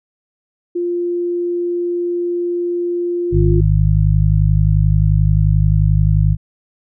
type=tone; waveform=sine; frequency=349.2 Hz; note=F4; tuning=in tune; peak=-16 dBFS; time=0.75-3.61 s; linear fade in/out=10 ms
type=harmonic tone; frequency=51.4 Hz; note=G#1; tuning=17 cents flat; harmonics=1 / 2 / 3; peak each=-14 / -14 / -15 dBFS; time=3.31-6.37 s; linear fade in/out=50 ms
effects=none